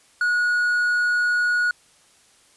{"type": "tone", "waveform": "triangle", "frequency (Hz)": 1454, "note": "F#6", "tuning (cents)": -31, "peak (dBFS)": -16, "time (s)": [0.21, 1.71], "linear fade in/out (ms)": 2, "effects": ["white hiss -56 dBFS RMS until 2.56 s", "resampled to 24000 Hz"]}